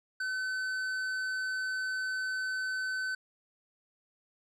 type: tone with tanh clipping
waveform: sine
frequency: 1520 Hz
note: F#6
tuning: 46 cents sharp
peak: -33 dBFS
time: 0.2-3.15 s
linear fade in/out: 5 ms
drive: 10 dB
effects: none